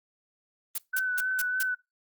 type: noise bursts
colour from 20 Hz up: blue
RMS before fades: -30 dBFS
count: 5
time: 0.75-1.63 s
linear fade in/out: 5 ms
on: 32 ms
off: 180 ms
type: tone with vibrato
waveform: sine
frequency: 1504 Hz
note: F#6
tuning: 28 cents sharp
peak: -26 dBFS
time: 0.93-1.75 s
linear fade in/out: 10 ms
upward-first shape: sine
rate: 3.3 Hz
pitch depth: 24 cents each way
effects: noise-tail reverb RT60 0.2 s tail -22 dB re dry + Opus 24 kbps